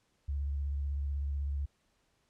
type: tone with vibrato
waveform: sine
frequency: 70.6 Hz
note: C#2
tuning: 32 cents sharp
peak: -31 dBFS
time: 0.28-1.66 s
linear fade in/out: 10 ms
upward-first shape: square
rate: 16 Hz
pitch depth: 31 cents each way
effects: pink hiss -74 dBFS RMS until 2.29 s + low-pass 9000 Hz 12 dB/octave